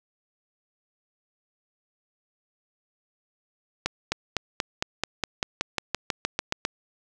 accelerating click train, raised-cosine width 0.2 ms, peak -7 dBFS, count 16, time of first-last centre 3.86-6.651 s, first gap 260 ms, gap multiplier 0.95, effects none

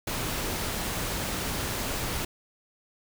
pink noise, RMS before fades -31 dBFS, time 0.07-2.25 s, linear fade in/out 5 ms, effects none

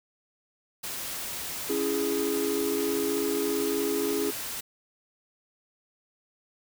white noise, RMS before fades -35 dBFS, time 0.83-4.61 s, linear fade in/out 10 ms
triangle chord, C# minor, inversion none, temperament just, 277.2 / 332.6 / 415.8 Hz, C#4 / E4 / G#4, 0 / +16 / +2 cents, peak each -30 / -30 / -26 dBFS, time 1.69-4.31 s, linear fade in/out 10 ms
effects none

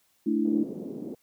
sine chord, A suspended fourth, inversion none, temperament equal, 220 / 293.7 / 329.6 Hz, A3 / D4 / E4, 0 / 0 / 0 cents, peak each -27 dBFS, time 0.26-0.64 s, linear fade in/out 10 ms
pink band-pass noise, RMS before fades -37 dBFS, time 0.45-1.15 s, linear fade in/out 5 ms, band 220 to 390 Hz, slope 24 dB/octave
effects white hiss -68 dBFS RMS until 1.22 s

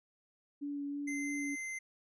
sine tone with vibrato, 285.6 Hz, D4, 48 cents flat, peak -36 dBFS, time 0.61-1.56 s, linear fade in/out 20 ms, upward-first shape sine, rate 3.1 Hz, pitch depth 11 cents each way
square tone, 2074 Hz, C7, 16 cents flat, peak -39 dBFS, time 1.07-1.79 s, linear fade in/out 10 ms
effects resampled to 24000 Hz

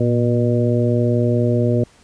harmonic tone with a mistuned harmonic, 120.6 Hz, B2, 41 cents flat, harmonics 1 / 2 / 3 / 4 / 5, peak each -17 / -20 / -22 / -23 / -24 dBFS, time 0-1.84 s, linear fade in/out 5 ms, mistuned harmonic 1, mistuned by -61 cents, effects pink hiss -51 dBFS RMS until 2.03 s + resampled to 22050 Hz

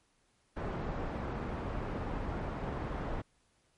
pink low-pass noise, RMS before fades -37 dBFS, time 0.56-3.22 s, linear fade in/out 10 ms, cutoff 1200 Hz, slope 12 dB/octave, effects pink hiss -72 dBFS RMS until 3.77 s + MP3 48 kbps

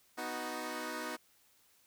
10% pulse chord, B major, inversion none, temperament equal, 246.9 / 311.1 / 370 Hz, B3 / D#4 / F#4, 0 / 0 / 0 cents, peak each -34 / -33 / -36 dBFS, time 0.17-1.17 s, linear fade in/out 20 ms, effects white hiss -68 dBFS RMS until 1.86 s

